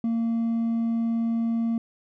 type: tone with hard clipping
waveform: sine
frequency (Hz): 229.6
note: A#3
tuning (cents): -26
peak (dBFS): -23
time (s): 0.04-1.78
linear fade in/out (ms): 2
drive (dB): 2
effects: none